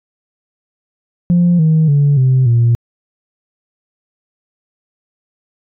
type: tone with pitch steps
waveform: sine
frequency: 174.61 / 158.28 / 143.48 / 130.06 / 117.89 Hz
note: F3 / D#3 / D3 / C3 / A#2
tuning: 0 / +30 / -40 / -10 / +20 cents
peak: -6 dBFS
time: 1.3-2.75 s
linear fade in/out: 0 ms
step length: 290 ms
effects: tanh soft clip ceiling -5 dBFS